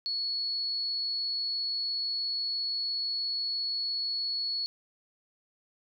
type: tone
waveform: sine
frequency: 4383 Hz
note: C#8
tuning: 20 cents flat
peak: -29 dBFS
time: 0.06-4.66 s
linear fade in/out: 0 ms
effects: none